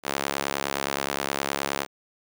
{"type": "tone with high-pass filter", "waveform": "sawtooth", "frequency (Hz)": 69.6, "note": "C#2", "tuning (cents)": 8, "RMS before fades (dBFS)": -29, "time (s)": [0.03, 1.87], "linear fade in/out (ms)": 50, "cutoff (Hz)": 480, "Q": 0.57, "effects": []}